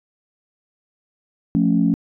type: chord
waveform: sine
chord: F augmented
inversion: none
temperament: equal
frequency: 174.61 / 220 / 277.2 Hz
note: F3 / A3 / C#4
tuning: 0 / 0 / 0 cents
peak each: -18 dBFS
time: 1.55-1.94 s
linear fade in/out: 0 ms
effects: tanh soft clip ceiling -5 dBFS